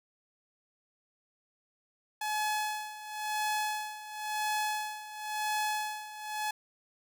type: tone with tremolo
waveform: sawtooth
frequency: 851 Hz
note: G#5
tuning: 42 cents sharp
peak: -25 dBFS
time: 2.21-6.51 s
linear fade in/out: 5 ms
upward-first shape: sine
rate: 0.96 Hz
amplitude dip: 80%
effects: none